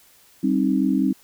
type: chord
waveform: sine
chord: C minor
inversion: second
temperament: equal with one note detuned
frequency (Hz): 196 / 265.3 / 311.1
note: G3 / C4 / Eb4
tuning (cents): 0 / +24 / 0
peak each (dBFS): -22 / -20 / -23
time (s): 0.43-1.13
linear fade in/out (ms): 10
effects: white hiss -54 dBFS RMS until 1.23 s